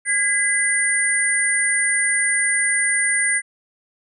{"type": "tone cluster", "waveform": "sine", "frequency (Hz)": [1642, 2012, 9030], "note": ["G#6", "B6", "C#9"], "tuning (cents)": [-20, 32, 31], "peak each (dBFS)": [-23, -20, -20], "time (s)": [0.05, 3.42], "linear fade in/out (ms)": 50, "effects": []}